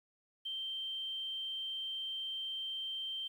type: tone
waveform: sine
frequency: 3136 Hz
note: G7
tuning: in tune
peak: -37 dBFS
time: 0.45-3.28 s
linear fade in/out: 10 ms
effects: 11-bit